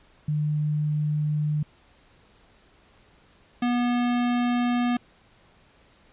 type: tone pair in turn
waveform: sine / square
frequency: 150.5 / 242.9 Hz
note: D3 / B3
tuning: +43 / -29 cents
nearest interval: minor sixth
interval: 828 cents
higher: second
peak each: -22 dBFS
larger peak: neither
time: 0.28-1.63 / 3.62-4.97 s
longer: neither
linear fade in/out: 5 ms
effects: pink hiss -58 dBFS RMS until 6.12 s + resampled to 8000 Hz